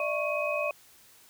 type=tone cluster; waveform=sine; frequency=597 / 656 / 1105 / 2518 Hz; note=D5 / E5 / C#6 / D#7; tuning=+28 / -9 / -6 / +20 cents; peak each=-30 / -35 / -35 / -32 dBFS; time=0-0.71 s; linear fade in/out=2 ms; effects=white hiss -57 dBFS RMS until 1.29 s